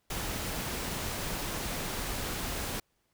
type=noise; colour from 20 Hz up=pink; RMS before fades=-35 dBFS; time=0.1-2.8 s; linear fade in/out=5 ms; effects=pink hiss -75 dBFS RMS until 3.13 s